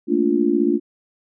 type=chord; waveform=sine; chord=Bb major seventh; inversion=third; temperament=just; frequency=218.5 / 233.1 / 291.4 / 349.6 Hz; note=A3 / Bb3 / D4 / F4; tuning=-12 / 0 / -13 / +2 cents; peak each=-24 / -23 / -19 / -19 dBFS; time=0.07-0.8 s; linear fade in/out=50 ms; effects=none